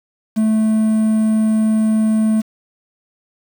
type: tone with quantisation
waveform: triangle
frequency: 218.3 Hz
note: A3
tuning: 13 cents flat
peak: -10 dBFS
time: 0.36-2.42 s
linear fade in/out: 20 ms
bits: 6
effects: none